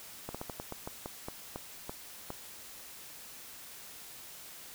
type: slowing click train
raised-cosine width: 1 ms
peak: -24 dBFS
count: 12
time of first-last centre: 0.29-2.304 s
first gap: 56 ms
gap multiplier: 1.22
effects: white hiss -49 dBFS RMS until 4.74 s